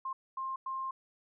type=tone bursts at uneven times; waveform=sine; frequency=1059 Hz; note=C6; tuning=21 cents sharp; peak=-34 dBFS; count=3; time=0.05-0.13 / 0.37-0.56 / 0.66-0.91 s; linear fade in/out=5 ms; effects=none